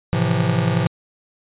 square chord, F major seventh, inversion first, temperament just, 109.13 / 130.96 / 163.7 / 174.61 Hz, A2 / C3 / E3 / F3, -14 / +2 / -12 / 0 cents, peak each -23 dBFS, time 0.13-0.87 s, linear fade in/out 0 ms, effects resampled to 8000 Hz

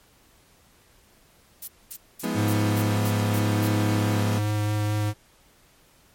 violet noise bursts, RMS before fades -33 dBFS, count 8, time 1.62-3.678 s, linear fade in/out 5 ms, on 56 ms, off 230 ms
35% pulse chord, F half-diminished seventh, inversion none, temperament equal with one note detuned, 174.61 / 207.7 / 246.9 / 316.7 Hz, F3 / Ab3 / Cb4 / Eb4, 0 / 0 / 0 / +31 cents, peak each -31 / -28 / -28 / -31 dBFS, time 2.23-4.39 s, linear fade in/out 10 ms
square tone with vibrato, 105.3 Hz, G#2, 24 cents sharp, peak -23 dBFS, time 2.34-5.14 s, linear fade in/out 50 ms, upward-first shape sine, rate 4.7 Hz, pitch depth 9 cents each way
effects pink hiss -58 dBFS RMS until 6.14 s + MP3 64 kbps

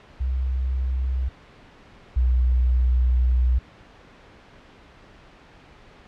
sine tone pair in turn, 64.5 / 62.05 Hz, C2 / B1, -24 / +9 cents, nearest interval minor second, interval 67 cents, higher first, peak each -21 / -16 dBFS, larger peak second, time 0.2-1.29 / 2.16-3.59 s, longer second, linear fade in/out 10 ms, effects pink hiss -49 dBFS RMS until 6.07 s + low-pass 3000 Hz 12 dB/octave

